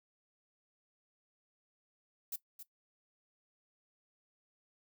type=noise with echo; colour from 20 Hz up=violet; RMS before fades=-39 dBFS; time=2.32-2.36 s; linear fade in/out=5 ms; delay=270 ms; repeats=1; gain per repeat=-10 dB; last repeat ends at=2.63 s; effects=noise-tail reverb RT60 0.1 s tail -17 dB re dry